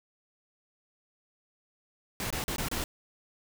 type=noise with dropouts; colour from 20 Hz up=pink; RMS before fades=-33 dBFS; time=2.2-2.84 s; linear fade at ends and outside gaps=1 ms; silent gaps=2.304-2.326 / 2.44-2.48 / 2.561-2.582 / 2.685-2.714 s; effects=none